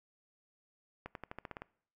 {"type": "accelerating click train", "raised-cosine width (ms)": 0.5, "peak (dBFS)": -27, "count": 9, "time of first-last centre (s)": [1.06, 1.62], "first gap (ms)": 92, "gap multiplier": 0.92, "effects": ["noise-tail reverb RT60 0.6 s tail -23 dB re dry"]}